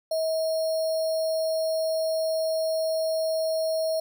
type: tone with sample-and-hold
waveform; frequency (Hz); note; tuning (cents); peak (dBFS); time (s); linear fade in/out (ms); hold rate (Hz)
sine; 641; E5; -49; -23; 0.11-4; 5; 4900
effects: none